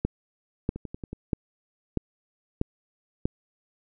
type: two click trains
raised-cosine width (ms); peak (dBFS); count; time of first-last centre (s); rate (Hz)
3; -22 / -11; 5 / 6; 0.76-1.13 / 0.05-3.255; 10.8 / 1.56
effects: none